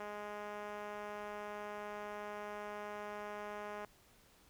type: tone with band-pass filter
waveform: 5% pulse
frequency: 207.7 Hz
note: G#3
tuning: in tune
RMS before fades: -45 dBFS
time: 0-3.85 s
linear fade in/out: 2 ms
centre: 580 Hz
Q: 0.84
effects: pink hiss -66 dBFS RMS until 4.49 s